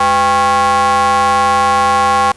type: ring-modulated tone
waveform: square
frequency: 146.83 Hz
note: D3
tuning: in tune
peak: -7 dBFS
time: 0-2.32 s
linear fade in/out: 5 ms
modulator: 945 Hz
effects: pink hiss -43 dBFS RMS until 2.36 s + resampled to 24000 Hz